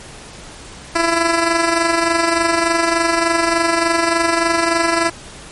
10% pulse tone with amplitude modulation, 334.5 Hz, E4, 25 cents sharp, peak -3 dBFS, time 0.95-5.1 s, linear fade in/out 10 ms, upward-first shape sine, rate 23.4 Hz, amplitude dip 50%, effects pink hiss -36 dBFS RMS until 5.51 s + MP3 48 kbps

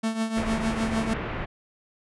45% pulse tone with tremolo, 223 Hz, A3, 23 cents sharp, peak -22 dBFS, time 0.03-1.14 s, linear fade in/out 10 ms, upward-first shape triangle, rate 6.6 Hz, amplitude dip 75%
pink low-pass noise, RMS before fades -31 dBFS, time 0.36-1.46 s, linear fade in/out 20 ms, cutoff 2500 Hz, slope 24 dB/octave
effects resampled to 24000 Hz

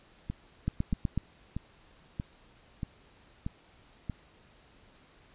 two click trains, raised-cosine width 5 ms, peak -16 / -21 dBFS, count 5 / 7, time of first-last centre 0.68-1.176 / 0.3-4.097 s, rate 8.06 / 1.58 Hz, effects pink hiss -60 dBFS RMS until 5.34 s + resampled to 8000 Hz

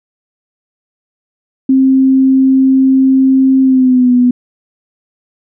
sine tone with pitch glide, 264.9 to 247.2 Hz, C4 to B3, +22 to +2 cents, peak -5 dBFS, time 1.69-4.31 s, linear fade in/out 5 ms, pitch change -120 cents, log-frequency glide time 3.62-4.12 s, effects none

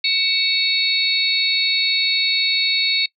sine tone cluster, 2240 / 2648 / 3778 / 4388 Hz, C#7 / E7 / A#7 / C#8, +18 / +7 / +22 / -18 cents, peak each -22 / -27 / -21 / -20 dBFS, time 0.04-3.06 s, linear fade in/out 5 ms, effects noise-tail reverb RT60 0.1 s tail -21 dB re dry

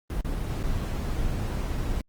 brown noise with dropouts, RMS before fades -28 dBFS, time 0.1-2.01 s, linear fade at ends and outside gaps 1 ms, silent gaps 0.209-0.247 / 0.63-0.637 s, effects Opus 24 kbps

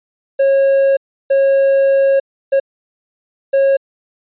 triangle tone bursts at uneven times, 546 Hz, C#5, 26 cents flat, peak -7 dBFS, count 4, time 0.39-0.97 / 1.3-2.2 / 2.52-2.6 / 3.53-3.77 s, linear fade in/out 10 ms, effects resampled to 8000 Hz

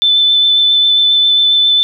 sine tone with vibrato, 3520 Hz, A7, in tune, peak -7 dBFS, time 0.02-1.83 s, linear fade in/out 0 ms, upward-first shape triangle, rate 7.4 Hz, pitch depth 14 cents each way, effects none

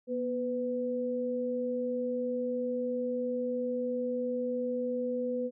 sine tone pair together, 243 / 500 Hz, B3 / B4, -28 / +21 cents, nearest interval octave, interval 1249 cents, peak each -34 / -31 dBFS, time 0.07-5.51 s, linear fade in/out 50 ms, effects none

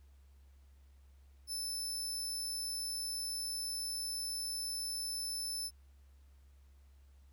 25% pulse tone, 5274 Hz, E8, in tune, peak -32 dBFS, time 1.47-5.71 s, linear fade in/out 50 ms, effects added 68 Hz sine -58 dBFS peak until 7.32 s + pink hiss -75 dBFS RMS until 7.32 s

